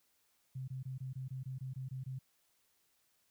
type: tone bursts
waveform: sine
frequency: 130.81 Hz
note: C3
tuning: in tune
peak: -39 dBFS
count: 11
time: 0.55-2.19 s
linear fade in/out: 10 ms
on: 130 ms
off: 21 ms
effects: white hiss -75 dBFS RMS until 3.3 s